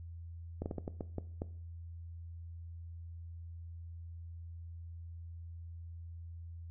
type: slowing click train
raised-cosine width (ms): 2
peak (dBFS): -24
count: 8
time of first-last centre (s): 0.62-1.419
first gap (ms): 39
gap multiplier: 1.35
effects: noise-tail reverb RT60 0.5 s tail -17 dB re dry + added 84 Hz sine -44 dBFS peak until 6.7 s